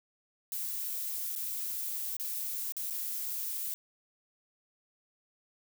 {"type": "noise with dropouts", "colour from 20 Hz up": "violet", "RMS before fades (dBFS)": -36, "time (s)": [0.52, 3.74], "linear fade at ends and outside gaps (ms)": 0, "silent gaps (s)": [[1.352, 1.361], [2.167, 2.198], [2.722, 2.767], [2.9, 2.907]], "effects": []}